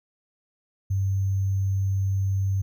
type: tone with sample-and-hold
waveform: sine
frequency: 96.9 Hz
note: G2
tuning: 20 cents flat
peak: -21 dBFS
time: 0.9-2.62 s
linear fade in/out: 10 ms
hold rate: 6300 Hz
effects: none